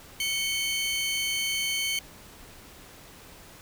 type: tone pair together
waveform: sawtooth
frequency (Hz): 2217 / 3080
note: C#7 / G7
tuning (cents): 0 / -31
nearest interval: tritone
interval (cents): 569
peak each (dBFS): -26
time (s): 0.2-1.99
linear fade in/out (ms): 2
effects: pink hiss -49 dBFS RMS until 3.61 s